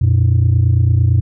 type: tone pair together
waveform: sine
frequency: 89.8 / 118.7 Hz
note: F2 / A#2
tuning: +49 / +32 cents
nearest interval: perfect fourth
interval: 483 cents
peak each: -10 dBFS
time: 0.01-1.21 s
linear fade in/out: 10 ms
effects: tanh soft clip ceiling -6 dBFS